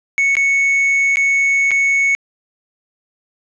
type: tone with dropouts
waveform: triangle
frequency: 2213 Hz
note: C#7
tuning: 3 cents flat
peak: -10 dBFS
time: 0.18-2.15 s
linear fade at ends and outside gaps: 0 ms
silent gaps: 0.353-0.368 / 1.158-1.17 / 1.708-1.715 s
effects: resampled to 22050 Hz + 8-bit